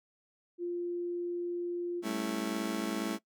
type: tone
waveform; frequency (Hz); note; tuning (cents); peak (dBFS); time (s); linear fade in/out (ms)
sine; 349.2; F4; 0; -32; 0.58-2.04; 50
type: chord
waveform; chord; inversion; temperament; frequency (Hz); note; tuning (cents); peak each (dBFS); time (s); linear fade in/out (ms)
35% pulse; A dominant seventh; third; just; 198 / 220 / 275 / 330; G3 / A3 / C#4 / E4; +18 / 0 / -14 / +2; -38 / -35 / -38 / -35; 2.02-3.19; 50
effects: noise-tail reverb RT60 0.1 s tail -20 dB re dry